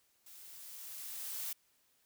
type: noise with level ramp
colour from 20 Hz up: blue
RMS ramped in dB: -55 to -39 dBFS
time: 0.26-1.53 s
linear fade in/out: 5 ms
effects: white hiss -73 dBFS RMS until 2.05 s

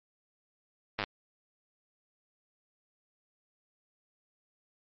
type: slowing click train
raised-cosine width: 0.3 ms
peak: -15 dBFS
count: 6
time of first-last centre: 0.99-1.039 s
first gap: 9 ms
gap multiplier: 1.04
effects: MP3 32 kbps

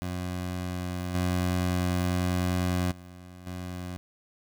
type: tone with level steps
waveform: 20% pulse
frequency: 90.1 Hz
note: F#2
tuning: 45 cents flat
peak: -26 / -20 / -40 / -30 dBFS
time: 0.02-3.97 s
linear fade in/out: 0 ms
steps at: 1.14 / 2.91 / 3.46 s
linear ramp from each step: 10 ms
effects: 10-bit

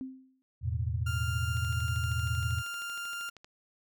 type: tone with exponential decay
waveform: sine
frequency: 261.6 Hz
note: C4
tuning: in tune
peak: -33 dBFS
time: 0.01-0.42 s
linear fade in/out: 0 ms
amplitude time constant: 87 ms
type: chord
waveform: sine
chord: E suspended fourth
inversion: none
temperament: equal with one note detuned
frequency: 82.41 / 108.86 / 123.47 Hz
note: E2 / A2 / B2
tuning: 0 / -18 / 0 cents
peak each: -32 / -33 / -35 dBFS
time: 0.61-2.63 s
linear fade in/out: 50 ms
type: tone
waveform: 30% pulse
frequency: 1396.9 Hz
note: F6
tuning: in tune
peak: -33 dBFS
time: 1.06-3.3 s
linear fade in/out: 10 ms
type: click train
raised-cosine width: 0.2 ms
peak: -33 dBFS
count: 25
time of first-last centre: 1.57-3.445 s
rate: 12.8 Hz
effects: none

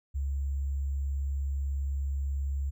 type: tone with sample-and-hold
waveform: sine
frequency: 69.2 Hz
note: C#2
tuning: 2 cents flat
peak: -28 dBFS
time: 0.14-2.71 s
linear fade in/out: 20 ms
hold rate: 7350 Hz
effects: none

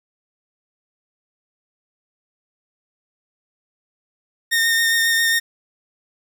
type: tone with vibrato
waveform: sawtooth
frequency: 1833 Hz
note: A#6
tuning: 30 cents flat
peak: -12 dBFS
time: 4.51-5.4 s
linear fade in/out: 20 ms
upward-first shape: triangle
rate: 7.4 Hz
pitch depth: 17 cents each way
effects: 9-bit

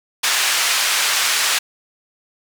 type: band-pass noise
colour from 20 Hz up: pink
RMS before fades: -18 dBFS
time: 0.23-1.59 s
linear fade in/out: 10 ms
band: 1500 to 9700 Hz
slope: 12 dB/octave
effects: none

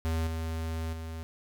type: tone with level steps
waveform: square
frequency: 81.1 Hz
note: E2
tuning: 28 cents flat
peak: -28 / -32 / -37 dBFS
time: 0.05-1.23 s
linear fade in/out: 0 ms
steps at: 0.27 / 0.93 s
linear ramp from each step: 2 ms
effects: none

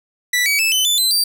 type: tone with pitch steps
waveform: sawtooth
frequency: 1967 / 2273 / 2626 / 3034 / 3505 / 4049 / 4678 Hz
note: B6 / C#7 / E7 / F#7 / A7 / B7 / D8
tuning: -7 / +43 / -7 / +43 / -7 / +42 / -8 cents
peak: -11 dBFS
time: 0.33-1.24 s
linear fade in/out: 5 ms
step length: 130 ms
effects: none

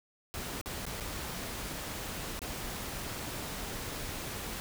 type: noise with dropouts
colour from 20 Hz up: pink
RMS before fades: -39 dBFS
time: 0.34-4.6 s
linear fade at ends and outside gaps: 0 ms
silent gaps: 0.613-0.659 / 0.854-0.865 / 1.001-1.007 / 2.392-2.418 s
effects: none

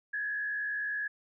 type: tone with frequency modulation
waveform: sine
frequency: 1684 Hz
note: G#6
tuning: 24 cents sharp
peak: -31 dBFS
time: 0.13-1.08 s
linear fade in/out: 10 ms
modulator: 69.9 Hz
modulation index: 0.61
effects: none

